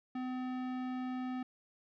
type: tone with tanh clipping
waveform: sine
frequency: 254.5 Hz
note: C4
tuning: 48 cents flat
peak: -38 dBFS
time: 0.15-1.43 s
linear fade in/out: 5 ms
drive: 18 dB
effects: none